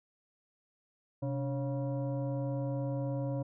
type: tone with frequency modulation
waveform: sine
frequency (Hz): 130.81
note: C3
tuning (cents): 0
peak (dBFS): -31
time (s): 1.22-3.43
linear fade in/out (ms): 10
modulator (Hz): 418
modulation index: 0.98
effects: none